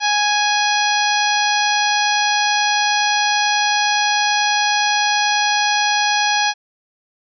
harmonic tone, 830.6 Hz, G#5, in tune, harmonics 1 / 2 / 3 / 4 / 5 / 6 / 7, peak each -18 / -21 / -23 / -24 / -25 / -26 / -26 dBFS, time 0-6.54 s, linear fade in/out 50 ms, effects none

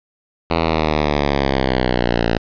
5% pulse exponential sweep, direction down, 83.9 to 56 Hz, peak -4 dBFS, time 0.5-2.38 s, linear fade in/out 5 ms, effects resampled to 11025 Hz + 7-bit

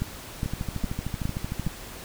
two click trains, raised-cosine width 5 ms, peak -14 / -17 dBFS, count 5 / 17, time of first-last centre 0.02-1.666 / 0.46-1.672 s, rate 2.43 / 13.2 Hz, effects pink hiss -41 dBFS RMS until 2.04 s

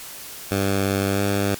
10% pulse tone with pitch glide, 98 to 100.17 Hz, G2 to G2, 0 to +38 cents, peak -11 dBFS, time 0.51-1.55 s, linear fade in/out 5 ms, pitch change +38 cents, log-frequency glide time 1.09-1.22 s, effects white hiss -37 dBFS RMS until 1.59 s + MP3 96 kbps

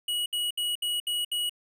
square tone bursts, 2914 Hz, F#7, 27 cents flat, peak -27 dBFS, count 6, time 0.08-1.495 s, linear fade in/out 5 ms, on 180 ms, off 67 ms, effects none

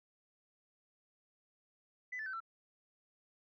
sine tone with pitch steps, 2000 / 1751.2 / 1533.3 / 1342.6 Hz, B6 / A6 / G6 / E6, +21 / -9 / -39 / +31 cents, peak -38 dBFS, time 2.12-2.404 s, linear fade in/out 10 ms, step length 71 ms, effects tanh soft clip ceiling -35 dBFS

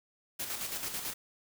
white noise with tremolo, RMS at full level -36 dBFS, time 0.39-1.14 s, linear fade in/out 10 ms, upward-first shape square, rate 9.1 Hz, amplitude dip 45%, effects none

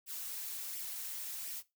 blue noise with flanger, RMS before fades -42 dBFS, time 0.06-1.63 s, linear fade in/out 50 ms, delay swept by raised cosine 0.36 to 5.76 ms, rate 1.4 Hz, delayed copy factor +0.5, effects noise-tail reverb RT60 0.2 s tail -17 dB re dry

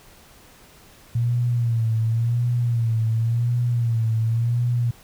sine tone with vibrato, 116.54 Hz, A#2, in tune, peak -18 dBFS, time 1.15-4.91 s, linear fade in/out 5 ms, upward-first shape sine, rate 0.92 Hz, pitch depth 70 cents each way, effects pink hiss -50 dBFS RMS until 5.03 s

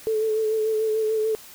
sine tone with vibrato, 436.8 Hz, A4, 13 cents flat, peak -20 dBFS, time 0.07-1.35 s, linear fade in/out 0 ms, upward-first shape sine, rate 6.8 Hz, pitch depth 29 cents each way, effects white hiss -45 dBFS RMS until 1.54 s

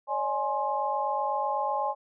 sine tone cluster, 558 / 606 / 838 / 1056 Hz, C#5 / D#5 / G#5 / C6, +11 / -46 / +15 / +16 cents, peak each -34 / -35 / -28 / -32 dBFS, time 0.07-1.95 s, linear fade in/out 50 ms, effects none

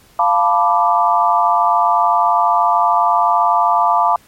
sine chord, B half-diminished seventh, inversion second, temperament equal, 698.5 / 880 / 987.8 / 1174.7 Hz, F5 / A5 / B5 / D6, 0 / 0 / 0 / 0 cents, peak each -16 dBFS, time 0.19-4.16 s, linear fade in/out 2 ms, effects pink hiss -49 dBFS RMS until 4.27 s + MP3 64 kbps

